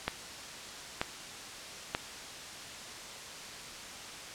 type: click train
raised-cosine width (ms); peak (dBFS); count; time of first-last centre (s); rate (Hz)
0.3; -13; 3; 0.08-1.949; 1.07
effects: white hiss -44 dBFS RMS until 4.34 s + low-pass 7000 Hz 12 dB/octave